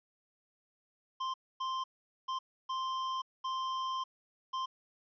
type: tone bursts at uneven times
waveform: square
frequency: 1046.5 Hz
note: C6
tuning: in tune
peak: -34 dBFS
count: 6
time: 1.2-1.34 / 1.6-1.84 / 2.28-2.39 / 2.69-3.22 / 3.44-4.04 / 4.53-4.66 s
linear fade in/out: 10 ms
effects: resampled to 11025 Hz + 12-bit